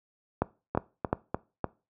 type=two click trains; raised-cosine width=1 ms; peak=-10 / -14 dBFS; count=3 / 4; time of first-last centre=0.42-1.129 / 0.75-1.643 s; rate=2.82 / 3.36 Hz; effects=noise-tail reverb RT60 0.3 s tail -20 dB re dry + high-pass 60 Hz 12 dB/octave